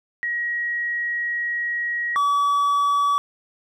sine / triangle tone pair in turn, 1900 / 1142.6 Hz, A#6 / D6, +33 / -48 cents, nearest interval major sixth, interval 881 cents, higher first, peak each -22 / -15 dBFS, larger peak second, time 0.23-2.16 / 2.16-3.18 s, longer first, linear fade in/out 0 ms, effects none

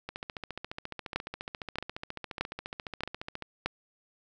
two click trains, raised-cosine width 0.3 ms, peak -21 / -13 dBFS, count 49 / 5, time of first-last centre 0.09-3.423 / 1.16-3.66 s, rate 14.4 / 1.6 Hz, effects none

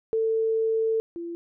sine tone pair in turn, 446.1 / 340.2 Hz, A4 / F4, +24 / -45 cents, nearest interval perfect fourth, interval 469 cents, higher first, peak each -21 / -31 dBFS, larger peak first, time 0.13-1 / 1.16-1.35 s, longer first, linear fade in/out 0 ms, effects none

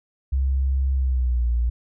sine tone with pitch glide, 66.8 to 59.17 Hz, C2 to A#1, +36 to +27 cents, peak -18 dBFS, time 0.32-1.7 s, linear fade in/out 10 ms, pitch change -209 cents, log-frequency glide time 0.94-1.46 s, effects none

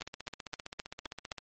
two click trains, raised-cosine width 0.2 ms, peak -19 / -23 dBFS, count 6 / 22, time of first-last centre 0.02-1.319 / 0.01-1.383 s, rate 3.85 / 15.3 Hz, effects MP3 32 kbps

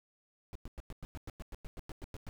brown noise bursts, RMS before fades -42 dBFS, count 15, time 0.53-2.29 s, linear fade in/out 0 ms, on 24 ms, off 100 ms, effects none

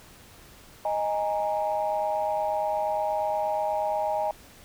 sine chord, D# suspended fourth, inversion none, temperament equal with one note detuned, 622.3 / 823.9 / 932.3 Hz, D#5 / G#5 / A#5, 0 / -14 / 0 cents, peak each -27 / -27 / -32 dBFS, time 0.85-4.31 s, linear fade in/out 2 ms, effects tanh soft clip ceiling -16 dBFS + pink hiss -51 dBFS RMS until 4.64 s

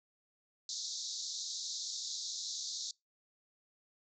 pink band-pass noise, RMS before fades -41 dBFS, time 0.69-2.91 s, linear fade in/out 2 ms, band 3700 to 7100 Hz, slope 96 dB/octave, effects noise-tail reverb RT60 0.2 s tail -25 dB re dry

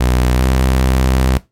sawtooth tone with pitch glide, 62.1 to 64.7 Hz, B1 to C2, +10 to -19 cents, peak -7 dBFS, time 0-1.38 s, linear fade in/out 10 ms, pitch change +71 cents, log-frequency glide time 0.33-0.45 s, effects noise-tail reverb RT60 0.2 s tail -17 dB re dry + MP3 64 kbps

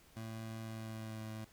25% pulse tone with pitch glide, 111.8 to 109.56 Hz, A2 to A2, +28 to -7 cents, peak -39 dBFS, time 0.16-1.45 s, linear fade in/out 10 ms, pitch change -35 cents, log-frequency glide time 0.64-1.23 s, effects pink hiss -64 dBFS RMS until 1.52 s

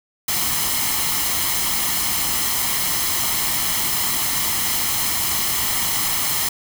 white noise with comb filter, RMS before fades -21 dBFS, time 0.28-6.49 s, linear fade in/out 5 ms, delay 0.97 ms, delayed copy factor +0.55, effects none

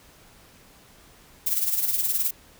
violet noise with tremolo, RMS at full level -22 dBFS, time 1.46-2.31 s, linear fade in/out 10 ms, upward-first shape sine, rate 19 Hz, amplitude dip 60%, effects pink hiss -53 dBFS RMS until 2.59 s

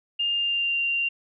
sine tone with pitch glide, 2813 to 2773 Hz, F7 to F7, +12 to -13 cents, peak -22 dBFS, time 0.19-1.09 s, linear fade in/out 10 ms, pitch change -25 cents, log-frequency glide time 0.3-0.81 s, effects none

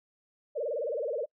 sine tone with vibrato, 523.3 Hz, C5, in tune, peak -29 dBFS, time 0.55-1.26 s, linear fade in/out 20 ms, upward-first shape sine, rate 19 Hz, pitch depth 270 cents each way, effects noise-tail reverb RT60 0.1 s tail -26 dB re dry

